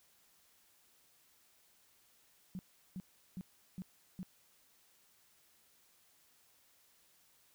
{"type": "tone bursts", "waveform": "sine", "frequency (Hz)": 185, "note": "F#3", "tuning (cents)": 0, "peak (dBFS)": -40, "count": 5, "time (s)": [2.55, 4.23], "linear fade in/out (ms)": 0, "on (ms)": 40, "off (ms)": 370, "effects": ["white hiss -69 dBFS RMS until 7.54 s"]}